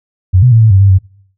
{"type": "tone with pitch steps", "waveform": "sine", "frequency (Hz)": [92.4, 125.4, 113.2, 110.6, 96.2, 98.7, 94.5], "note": ["F#2", "B2", "A2", "A2", "G2", "G2", "F#2"], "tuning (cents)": [-2, 27, 50, 9, -32, 12, 37], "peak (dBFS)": -3, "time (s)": [0.33, 0.988], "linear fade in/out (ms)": 20, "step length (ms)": 94, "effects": ["noise-tail reverb RT60 0.6 s tail -22 dB re dry"]}